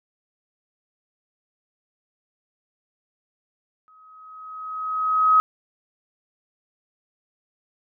sine tone with exponential growth, 1269 Hz, D#6, 34 cents sharp, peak -11 dBFS, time 3.88-5.4 s, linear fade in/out 0 ms, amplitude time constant 330 ms, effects none

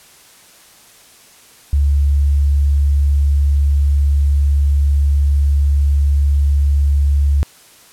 sine tone, 71.1 Hz, C#2, 45 cents sharp, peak -10 dBFS, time 1.73-7.43 s, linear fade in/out 0 ms, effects white hiss -45 dBFS RMS until 7.92 s + low-pass 12000 Hz 12 dB/octave

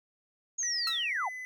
sine linear sweep, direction down, 6700 to 666 Hz, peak -29 dBFS, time 0.58-1.29 s, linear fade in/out 10 ms
triangle tone with pitch glide, 1900 to 2013 Hz, A#6 to B6, +33 to +33 cents, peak -36 dBFS, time 0.63-1.45 s, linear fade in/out 0 ms, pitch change +100 cents, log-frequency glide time 1.1-1.22 s
sawtooth tone with exponential decay, 1325 Hz, E6, 9 cents sharp, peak -27 dBFS, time 0.87-1.04 s, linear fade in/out 2 ms, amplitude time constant 36 ms
effects none

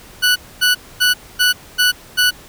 20% pulse tone bursts, 1480 Hz, F#6, in tune, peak -6 dBFS, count 6, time 0.22-2.31 s, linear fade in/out 20 ms, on 140 ms, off 250 ms, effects pink hiss -41 dBFS RMS until 2.48 s

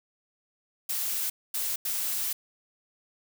blue noise bursts at uneven times, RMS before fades -30 dBFS, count 3, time 0.89-1.3 / 1.54-1.76 / 1.85-2.33 s, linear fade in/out 5 ms, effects none

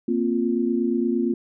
sine chord, Bb suspended second, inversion none, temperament equal, 233.1 / 261.6 / 349.2 Hz, Bb3 / C4 / F4, 0 / 0 / 0 cents, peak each -23 / -25 / -24 dBFS, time 0.08-1.34 s, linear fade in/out 5 ms, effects none

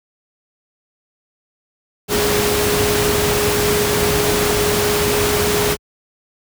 sine tone in noise, 415.3 Hz, G#4, in tune, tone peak -18 dBFS, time 2.08-5.77 s, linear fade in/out 50 ms, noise pink, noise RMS -18 dBFS, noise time 2.08-5.77 s, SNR -3 dB, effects high-pass 60 Hz 12 dB/octave

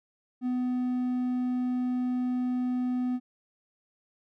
triangle tone, 250 Hz, B3, 21 cents sharp, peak -24 dBFS, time 0.41-3.2 s, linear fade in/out 50 ms, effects none

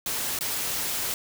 white noise with dropouts, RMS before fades -29 dBFS, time 0.06-1.14 s, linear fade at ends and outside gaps 1 ms, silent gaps 0.389-0.409 s, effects none

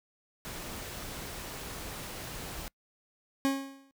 pink noise, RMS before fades -41 dBFS, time 0.45-2.68 s, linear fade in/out 0 ms
40% pulse tone with exponential decay, 272.6 Hz, C#4, 29 cents flat, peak -22 dBFS, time 3.45-3.91 s, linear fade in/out 0 ms, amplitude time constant 100 ms
effects noise-tail reverb RT60 0.1 s tail -26 dB re dry

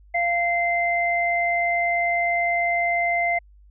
sine tone pair together, 692.3 / 2077 Hz, F5 / C7, -15 / -13 cents, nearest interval octave + perfect fifth, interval 1902 cents, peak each -22 dBFS, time 0.14-3.39 s, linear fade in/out 10 ms, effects added 50 Hz sine -48 dBFS peak until 3.7 s

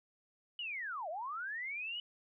sine linear two-way sweep, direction down then up, 2988 to 591 to 2988 Hz, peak -38 dBFS, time 0.59-2 s, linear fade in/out 2 ms, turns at 1.09 s, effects none

